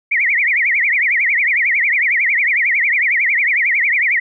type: tone with vibrato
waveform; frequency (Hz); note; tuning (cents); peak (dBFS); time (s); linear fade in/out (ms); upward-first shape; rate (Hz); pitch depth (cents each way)
sine; 2106; C7; +11; -12; 0.11-4.2; 10; triangle; 11; 260
effects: none